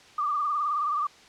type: tone with vibrato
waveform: sine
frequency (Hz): 1188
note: D6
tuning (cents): +20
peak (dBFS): -24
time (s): 0.18-1.07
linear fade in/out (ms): 5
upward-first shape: triangle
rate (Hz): 19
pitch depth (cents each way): 84
effects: white hiss -52 dBFS RMS until 1.28 s + low-pass 5000 Hz 12 dB/octave